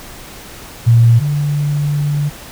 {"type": "tone pair in turn", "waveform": "sine", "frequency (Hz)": [116.54, 146.15], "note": ["A#2", "D3"], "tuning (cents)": [0, -8], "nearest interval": "major third", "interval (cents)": 392, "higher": "second", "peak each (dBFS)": [-5, -13], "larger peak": "first", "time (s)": [[0.86, 1.2], [1.2, 2.3]], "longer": "second", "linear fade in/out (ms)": 20, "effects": ["pink hiss -34 dBFS RMS until 2.51 s"]}